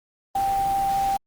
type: tone in noise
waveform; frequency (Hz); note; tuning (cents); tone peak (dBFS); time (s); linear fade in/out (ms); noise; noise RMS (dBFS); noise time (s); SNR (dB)
sine; 786; G5; +4; -20; 0.35-1.17; 5; pink; -36; 0.35-1.17; +13
effects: Opus 32 kbps